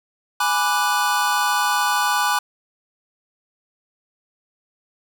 square chord, G# half-diminished seventh, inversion none, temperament equal, 830.6 / 987.8 / 1174.7 / 1480 Hz, G#5 / B5 / D6 / F#6, 0 / 0 / 0 / 0 cents, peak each -24 dBFS, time 0.4-2.39 s, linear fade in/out 5 ms, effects none

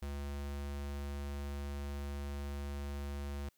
square tone, 71 Hz, C#2, 42 cents sharp, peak -39 dBFS, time 0.02-3.49 s, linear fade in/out 5 ms, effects white hiss -75 dBFS RMS until 3.57 s

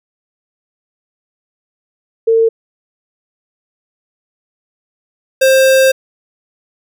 sine / square tone pair in turn, 452.6 / 529.1 Hz, A4 / C5, +49 / +19 cents, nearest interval minor third, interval 270 cents, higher second, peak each -7 dBFS, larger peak neither, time 2.27-2.49 / 5.41-5.92 s, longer second, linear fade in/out 10 ms, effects none

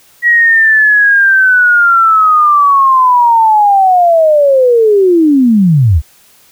sine linear sweep, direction down, 1921 to 64.9 Hz, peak -4 dBFS, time 0.22-6.02 s, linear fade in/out 50 ms, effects white hiss -45 dBFS RMS until 6.51 s

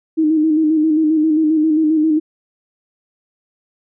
sine tone with vibrato, 312 Hz, D#4, 5 cents sharp, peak -11 dBFS, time 0.17-2.2 s, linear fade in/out 20 ms, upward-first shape square, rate 7.5 Hz, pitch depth 40 cents each way, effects none

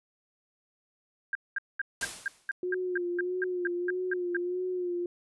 sine tone bursts, 1600 Hz, G6, 35 cents sharp, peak -27 dBFS, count 14, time 1.33-4.368 s, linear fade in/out 2 ms, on 22 ms, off 210 ms
white noise with exponential decay, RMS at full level -32 dBFS, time 2.01-2.52 s, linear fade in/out 2 ms, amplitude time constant 110 ms
sine tone with vibrato, 358.7 Hz, F4, 46 cents sharp, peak -29 dBFS, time 2.63-5.06 s, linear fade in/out 2 ms, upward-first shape sine, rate 1.6 Hz, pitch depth 43 cents each way
effects resampled to 24000 Hz

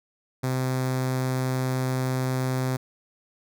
sawtooth tone with notch filter, 129.4 Hz, C3, 19 cents flat, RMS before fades -26 dBFS, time 0.43-2.77 s, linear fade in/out 10 ms, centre 2900 Hz, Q 1.9, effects none

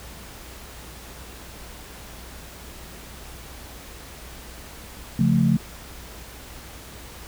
sine chord, Db augmented, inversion none, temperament equal, 138.59 / 174.61 / 220 Hz, Db3 / F3 / A3, 0 / 0 / 0 cents, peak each -21 / -20 / -20 dBFS, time 5.19-5.57 s, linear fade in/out 5 ms, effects added 60 Hz sine -44 dBFS peak until 7.27 s + pink hiss -42 dBFS RMS until 7.27 s

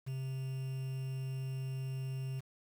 triangle tone with quantisation, 132.3 Hz, C3, 20 cents sharp, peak -34 dBFS, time 0.06-2.41 s, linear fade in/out 20 ms, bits 9, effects none

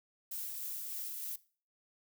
violet noise with tremolo, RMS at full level -40 dBFS, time 0.31-1.36 s, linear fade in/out 5 ms, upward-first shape sine, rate 3.3 Hz, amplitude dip 25%, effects noise-tail reverb RT60 0.4 s tail -19 dB re dry

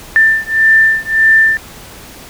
sine beating tone pair, 1780 / 1781.7 Hz, A6 / A6, +20 / +21 cents, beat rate 1.7 Hz, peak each -10 dBFS, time 0.16-1.57 s, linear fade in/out 0 ms, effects pink hiss -34 dBFS RMS until 2.29 s

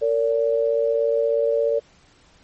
sine tone pair together, 457.2 / 574 Hz, A#4 / D5, -34 / -40 cents, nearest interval major third, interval 394 cents, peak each -20 dBFS, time 0.01-1.8 s, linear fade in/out 20 ms, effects pink hiss -55 dBFS RMS until 2.43 s + MP3 32 kbps

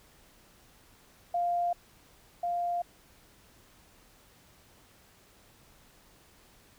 sine tone pair in turn, 698.5 / 698.5 Hz, F5 / F5, 0 / 0 cents, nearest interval unison, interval 0 cents, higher neither, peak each -26 / -28 dBFS, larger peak first, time 1.34-1.73 / 2.43-2.82 s, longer neither, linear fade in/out 5 ms, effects pink hiss -60 dBFS RMS until 6.78 s

